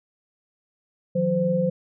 sine tone cluster, 158 / 180.3 / 516 Hz, D#3 / F#3 / C5, +27 / -45 / -24 cents, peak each -29 / -23 / -22 dBFS, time 1.15-1.7 s, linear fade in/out 10 ms, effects none

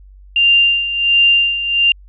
sine tone with tremolo, 2790 Hz, F7, 2 cents flat, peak -7 dBFS, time 0.36-1.92 s, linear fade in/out 2 ms, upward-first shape sine, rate 1.4 Hz, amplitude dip 70%, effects added 48 Hz sine -38 dBFS peak until 2.08 s

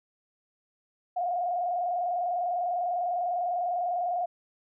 sine tone with vibrato, 707 Hz, F5, 21 cents sharp, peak -26 dBFS, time 1.16-4.26 s, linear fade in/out 10 ms, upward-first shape square, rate 20 Hz, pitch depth 55 cents each way, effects none

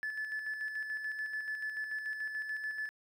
triangle tone with tremolo, 1733 Hz, A6, 27 cents flat, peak -31 dBFS, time 0.03-2.89 s, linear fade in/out 0 ms, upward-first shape square, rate 6.9 Hz, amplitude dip 50%, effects tanh soft clip ceiling -30 dBFS

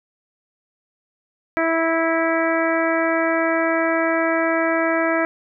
harmonic tone, 327.6 Hz, E4, 11 cents flat, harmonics 1 / 2 / 3 / 4 / 5 / 6 / 7, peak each -22 / -21 / -29 / -26 / -26 / -27 / -30 dBFS, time 1.57-5.25 s, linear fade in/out 0 ms, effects none

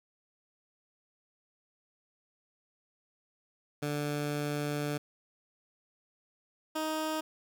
15% pulse tone pair in turn, 146.83 / 312.9 Hz, D3 / D#4, 0 / +10 cents, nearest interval octave + minor second, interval 1310 cents, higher second, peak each -25 dBFS, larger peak neither, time 3.82-4.98 / 6.75-7.21 s, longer first, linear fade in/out 10 ms, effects none

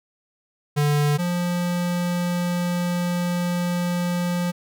square tone pair in turn, 146.83 / 175.93 Hz, D3 / F3, 0 / +13 cents, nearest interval minor third, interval 313 cents, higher second, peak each -18 / -22 dBFS, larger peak first, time 0.76-1.18 / 1.18-4.52 s, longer second, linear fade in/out 20 ms, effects none

